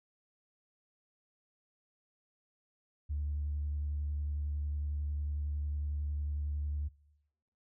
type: tone with vibrato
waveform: sine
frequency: 73.42 Hz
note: D2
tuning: in tune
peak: -31 dBFS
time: 3.09-6.89 s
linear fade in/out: 20 ms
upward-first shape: sine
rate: 11 Hz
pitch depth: 16 cents each way
effects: noise-tail reverb RT60 1.0 s tail -25 dB re dry + tanh soft clip ceiling -28 dBFS